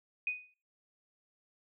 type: tone with exponential decay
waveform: sine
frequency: 2489 Hz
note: D#7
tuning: in tune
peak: -28 dBFS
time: 0.27-0.54 s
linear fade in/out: 2 ms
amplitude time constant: 57 ms
effects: noise-tail reverb RT60 0.5 s tail -25 dB re dry